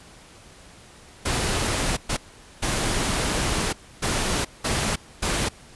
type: noise bursts at uneven times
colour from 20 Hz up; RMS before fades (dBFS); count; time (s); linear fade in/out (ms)
pink; -24; 6; 1.25-1.97 / 2.09-2.17 / 2.62-3.73 / 4.02-4.45 / 4.64-4.96 / 5.22-5.49; 10
effects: pink hiss -48 dBFS RMS until 5.75 s + resampled to 24000 Hz